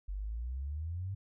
sine exponential sweep, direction up, 46.25 to 100 Hz, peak -35 dBFS, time 0.08-1.15 s, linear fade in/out 10 ms, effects none

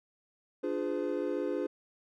triangle chord, D half-diminished seventh, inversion none, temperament equal with one note detuned, 293.7 / 349.2 / 415.3 / 510.1 Hz, D4 / F4 / Ab4 / C5, 0 / 0 / 0 / -44 cents, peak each -34 dBFS, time 0.63-1.67 s, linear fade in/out 10 ms, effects none

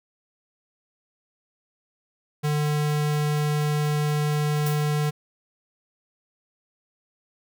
square tone, 149.3 Hz, D3, 29 cents sharp, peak -22 dBFS, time 2.43-5.11 s, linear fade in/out 20 ms
blue noise with exponential decay, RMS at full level -30 dBFS, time 4.66-4.9 s, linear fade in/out 5 ms, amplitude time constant 51 ms
effects none

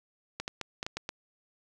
clicks, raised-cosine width 0.2 ms, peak -17 dBFS, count 7, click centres 0.4 / 0.479 / 0.613 / 0.829 / 0.865 / 0.97 / 1.091 s, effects none

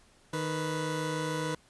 20% pulse tone pair together, 155.54 / 493.8 Hz, D#3 / B4, 0 / 0 cents, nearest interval octave + minor sixth, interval 2000 cents, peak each -28 / -29 dBFS, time 0.33-1.55 s, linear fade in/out 5 ms, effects pink hiss -62 dBFS RMS until 1.69 s + resampled to 24000 Hz

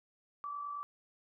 sine tone with amplitude modulation, 1158 Hz, D6, 25 cents flat, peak -36 dBFS, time 0.44-0.83 s, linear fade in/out 0 ms, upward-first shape sine, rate 49.2 Hz, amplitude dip 45%, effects none

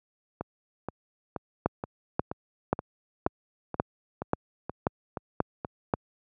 two click trains, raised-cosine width 1 ms, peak -9 / -18 dBFS, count 9 / 12, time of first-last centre 1.66-5.938 / 0.41-5.648 s, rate 1.87 / 2.1 Hz, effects high-pass 80 Hz 12 dB/octave

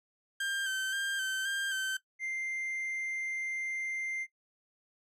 30% pulse tone with vibrato, 1569 Hz, G6, 1 cent sharp, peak -29 dBFS, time 0.4-1.97 s, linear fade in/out 5 ms, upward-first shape square, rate 1.9 Hz, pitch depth 28 cents each way
triangle tone, 2093 Hz, C7, in tune, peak -32 dBFS, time 2.19-4.27 s, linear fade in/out 50 ms
effects noise-tail reverb RT60 0.1 s tail -17 dB re dry + low-pass 12000 Hz 12 dB/octave

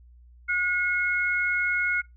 sine tone pair together, 1445 / 2170 Hz, F#6 / C#7, -41 / -37 cents, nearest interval perfect fifth, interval 704 cents, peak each -25 dBFS, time 0.48-2.02 s, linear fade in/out 20 ms, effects noise-tail reverb RT60 0.2 s tail -23 dB re dry + added 60 Hz sine -49 dBFS peak until 2.16 s

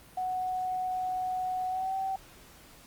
sine tone with pitch glide, 740 to 769.2 Hz, F#5 to G5, 0 to -33 cents, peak -29 dBFS, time 0.17-2.16 s, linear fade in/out 5 ms, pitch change +67 cents, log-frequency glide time 1.68-1.95 s, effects pink hiss -54 dBFS RMS until 2.86 s + Opus 32 kbps

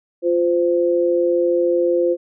sine tone pair together, 349.2 / 516.5 Hz, F4 / C5, 0 / -22 cents, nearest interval perfect fifth, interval 678 cents, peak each -17 dBFS, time 0.22-2.17 s, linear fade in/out 50 ms, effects none

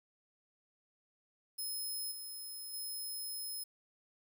5% pulse tone with level steps, 5150 Hz, E8, 41 cents flat, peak -32 / -38 / -34 dBFS, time 1.58-3.64 s, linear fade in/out 10 ms, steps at 2.11 / 2.73 s, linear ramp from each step 10 ms, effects 11-bit

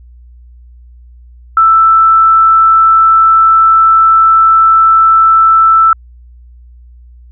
sine tone, 1324 Hz, E6, 7 cents sharp, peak -3 dBFS, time 1.57-5.93 s, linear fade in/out 2 ms, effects added 60 Hz sine -34 dBFS peak until 7.31 s

